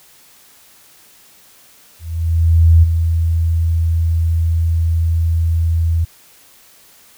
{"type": "tone with ADSR envelope", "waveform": "sine", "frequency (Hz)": 82.6, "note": "E2", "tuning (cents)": 4, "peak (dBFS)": -4, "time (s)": [1.99, 6.05], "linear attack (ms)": 840, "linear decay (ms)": 15, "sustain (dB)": -8, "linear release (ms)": 11, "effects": ["white hiss -47 dBFS RMS until 7.17 s"]}